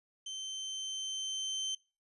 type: tone with level ramp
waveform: 30% pulse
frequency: 3100 Hz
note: G7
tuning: 20 cents flat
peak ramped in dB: -36 to -30 dBFS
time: 0.26-1.75 s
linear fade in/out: 5 ms
effects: noise-tail reverb RT60 0.3 s tail -21 dB re dry + resampled to 24000 Hz